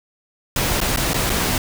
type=noise with dropouts; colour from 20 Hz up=pink; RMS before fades=-20 dBFS; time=0.56-1.58 s; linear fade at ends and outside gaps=2 ms; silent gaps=0.804-0.813 / 0.962-0.972 / 1.134-1.142 / 1.296-1.3 s; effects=none